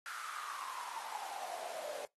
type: noise with high-pass filter sweep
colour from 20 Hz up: pink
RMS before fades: -44 dBFS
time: 0.06-2.05 s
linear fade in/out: 0 ms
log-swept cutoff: 1400 to 560 Hz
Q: 9.4
effects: noise-tail reverb RT60 0.2 s tail -26 dB re dry + AAC 32 kbps